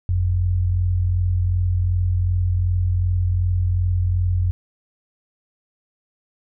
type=tone pair together; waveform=sine; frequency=48.05 / 90.7 Hz; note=G1 / F#2; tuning=-34 / -34 cents; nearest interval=major seventh; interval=1100 cents; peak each=-24 / -17 dBFS; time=0.09-4.51 s; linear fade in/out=0 ms; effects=none